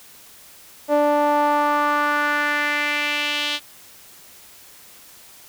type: tone with band-pass filter sweep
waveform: sawtooth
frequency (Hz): 293.7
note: D4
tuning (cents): 0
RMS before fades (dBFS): -20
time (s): 0.88-3.6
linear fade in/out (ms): 50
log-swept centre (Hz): 630 to 3400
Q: 2.7
effects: white hiss -46 dBFS RMS until 5.48 s